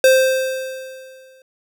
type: tone with exponential decay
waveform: square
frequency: 523 Hz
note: C5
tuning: 1 cent flat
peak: -8 dBFS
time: 0.04-1.42 s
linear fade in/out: 2 ms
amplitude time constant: 300 ms
effects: none